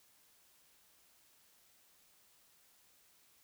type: silence
effects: white hiss -68 dBFS RMS until 3.43 s